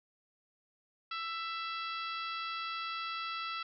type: harmonic tone with a mistuned harmonic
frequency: 664 Hz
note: E5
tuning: 12 cents sharp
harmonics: 2 / 3 / 4 / 5 / 6 / 7 / 8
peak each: -38 / -47 / -44 / -46 / -48 / -49 / -56 dBFS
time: 1.11-3.63 s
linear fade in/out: 5 ms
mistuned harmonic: 8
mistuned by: -16 cents
effects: none